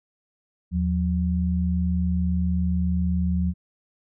sine tone pair together, 79.25 / 179.5 Hz, D#2 / F3, +32 / +48 cents, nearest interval octave + major second, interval 1416 cents, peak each -23 dBFS, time 0.71-3.54 s, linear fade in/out 50 ms, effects none

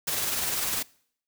white noise with tremolo, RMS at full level -27 dBFS, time 0.07-0.83 s, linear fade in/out 10 ms, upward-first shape sine, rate 20 Hz, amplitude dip 35%, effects noise-tail reverb RT60 0.6 s tail -23 dB re dry

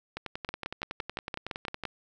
two click trains, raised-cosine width 0.3 ms, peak -19 / -17 dBFS, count 19 / 9, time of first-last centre 0.17-1.837 / 0.49-1.853 s, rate 10.8 / 5.87 Hz, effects none

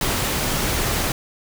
pink noise, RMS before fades -22 dBFS, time 0.01-1.12 s, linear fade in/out 2 ms, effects none

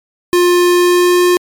square tone with pitch glide, 353.6 to 356.1 Hz, F4 to F4, +22 to +34 cents, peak -8 dBFS, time 0.33-1.37 s, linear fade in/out 0 ms, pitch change +12 cents, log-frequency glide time 0.7-1.21 s, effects MP3 96 kbps

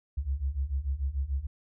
sine beating tone pair, 64.8 / 71.6 Hz, C2 / D2, -16 / -43 cents, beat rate 6.8 Hz, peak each -32 / -30 dBFS, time 0.17-1.47 s, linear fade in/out 10 ms, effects none

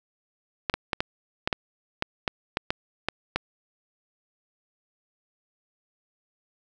clicks, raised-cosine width 0.3 ms, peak -8 dBFS, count 12, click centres 0.698 / 0.74 / 0.932 / 1.005 / 1.475 / 1.528 / 2.024 / 2.278 / 2.571 / 2.705 / 3.086 / 3.36 s, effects none

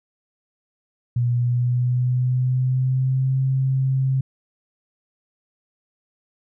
sine tone with pitch glide, 121 to 132.72 Hz, B2 to C3, -35 to +25 cents, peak -17 dBFS, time 1.16-4.21 s, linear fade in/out 5 ms, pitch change +160 cents, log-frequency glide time 1.32-3.4 s, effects none

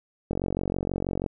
click train, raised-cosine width 2 ms, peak -14 dBFS, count 45, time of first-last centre 0.31-1.262 s, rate 46.2 Hz, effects none

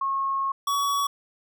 sine / square tone pair in turn, 1088 / 1128 Hz, C#6 / C#6, -33 / +30 cents, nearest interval minor second, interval 63 cents, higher second, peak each -23 dBFS, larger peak neither, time 0.01-0.52 / 0.67-1.07 s, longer first, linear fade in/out 5 ms, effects none

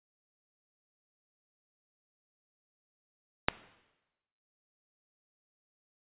click, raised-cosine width 0.3 ms, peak -6 dBFS, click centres 3.485 s, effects noise-tail reverb RT60 1.0 s tail -17 dB re dry + resampled to 8000 Hz

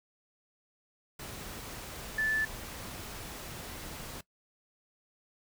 sine tone in noise, 1749 Hz, A6, 11 cents flat, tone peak -27 dBFS, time 2.18-2.45 s, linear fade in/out 5 ms, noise pink, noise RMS -43 dBFS, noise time 1.19-4.21 s, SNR +13 dB, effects noise-tail reverb RT60 0.1 s tail -20 dB re dry

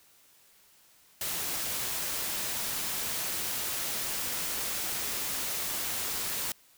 white noise, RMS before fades -33 dBFS, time 1.21-6.52 s, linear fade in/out 2 ms, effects white hiss -61 dBFS RMS until 6.77 s

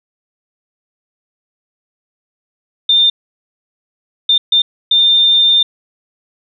sine tone bursts at uneven times, 3606 Hz, A7, 42 cents sharp, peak -7 dBFS, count 4, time 2.89-3.1 / 4.29-4.38 / 4.52-4.62 / 4.91-5.63 s, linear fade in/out 5 ms, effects none

